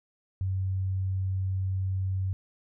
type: tone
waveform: sine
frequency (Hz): 94.8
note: F#2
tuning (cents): +43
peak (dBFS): -26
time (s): 0.41-2.33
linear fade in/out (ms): 0
effects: none